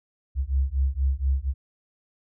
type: beating tone pair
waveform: sine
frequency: 65.41 / 69.61 Hz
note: C2 / C#2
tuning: 0 / +8 cents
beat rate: 4.2 Hz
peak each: -24 dBFS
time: 0.35-1.54 s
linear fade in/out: 50 ms
effects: none